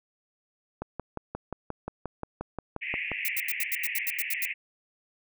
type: click train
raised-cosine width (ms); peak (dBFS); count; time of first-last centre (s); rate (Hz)
1; -19; 14; 0.82-3.117; 5.66
type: band-pass noise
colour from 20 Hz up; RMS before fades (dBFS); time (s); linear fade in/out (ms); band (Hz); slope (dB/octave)
pink; -34; 2.81-4.54; 20; 1900 to 2700; 96
type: noise bursts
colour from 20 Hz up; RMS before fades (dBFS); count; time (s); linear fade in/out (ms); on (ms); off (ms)
violet; -29; 11; 3.25-4.453; 0; 33; 84
effects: none